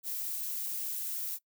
violet noise, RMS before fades -36 dBFS, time 0.03-1.39 s, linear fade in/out 50 ms, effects noise-tail reverb RT60 0.1 s tail -21 dB re dry

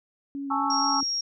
sine tone with vibrato, 277.2 Hz, C#4, in tune, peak -30 dBFS, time 0.35-1.03 s, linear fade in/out 0 ms, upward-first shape square, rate 4.3 Hz, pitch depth 12 cents each way
sine chord, A major seventh, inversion third, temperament equal, 830.6 / 880 / 1108.7 / 1318.5 Hz, G#5 / A5 / C#6 / E6, 0 / 0 / 0 / 0 cents, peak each -29 dBFS, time 0.5-1.01 s, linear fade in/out 10 ms
sine tone, 5588 Hz, F8, in tune, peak -25 dBFS, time 0.7-1.21 s, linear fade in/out 5 ms
effects none

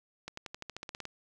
accelerating click train, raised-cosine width 0.2 ms, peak -23 dBFS, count 12, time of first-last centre 0.28-1.053 s, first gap 94 ms, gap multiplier 0.94, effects none

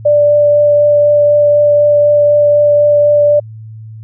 sine tone with vibrato, 587.3 Hz, D5, in tune, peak -5 dBFS, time 0.05-3.4 s, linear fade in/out 10 ms, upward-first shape triangle, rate 4 Hz, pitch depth 8 cents each way, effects added 110 Hz sine -27 dBFS peak until 4.03 s

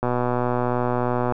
click train, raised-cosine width 1 ms, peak -9 dBFS, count 160, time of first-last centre 0.03-1.323 s, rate 123 Hz, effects none

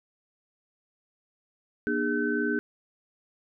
sine tone cluster, 240.1 / 302.1 / 409.8 / 1525 Hz, B3 / D4 / G#4 / G6, -49 / +49 / -23 / -48 cents, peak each -30 dBFS, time 1.87-2.59 s, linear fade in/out 0 ms, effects none

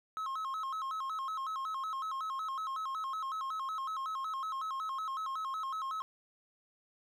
triangle tone with vibrato, 1174.7 Hz, D6, in tune, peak -33 dBFS, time 0.17-6.02 s, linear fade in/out 0 ms, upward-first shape square, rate 5.4 Hz, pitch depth 160 cents each way, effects none

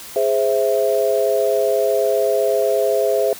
sine chord, Ab augmented, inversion none, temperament equal, 415.3 / 523.3 / 659.3 Hz, Ab4 / C5 / E5, 0 / 0 / 0 cents, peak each -19 dBFS, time 0.16-3.33 s, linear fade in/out 2 ms, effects white hiss -36 dBFS RMS until 3.39 s

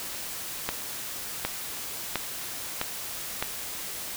accelerating click train, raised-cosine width 0.3 ms, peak -10 dBFS, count 5, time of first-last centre 0.69-3.425 s, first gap 760 ms, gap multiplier 0.93, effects white hiss -36 dBFS RMS until 4.16 s

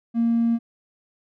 triangle tone, 232 Hz, A#3, 8 cents flat, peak -14 dBFS, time 0.14-0.59 s, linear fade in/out 50 ms, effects tanh soft clip ceiling -14 dBFS

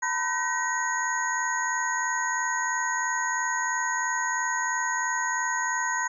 sine tone cluster, 917 / 1000 / 1525 / 1895 / 6670 Hz, A#5 / B5 / G6 / A#6 / G#8, -29 / +21 / -48 / +28 / +7 cents, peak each -33 / -30 / -31 / -30 / -33 dBFS, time 0.02-6.08 s, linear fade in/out 10 ms, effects none

